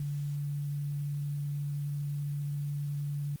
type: tone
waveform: sine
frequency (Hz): 144.3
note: D3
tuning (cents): -30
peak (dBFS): -31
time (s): 0-3.36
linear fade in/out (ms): 2
effects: white hiss -57 dBFS RMS until 3.4 s + Opus 48 kbps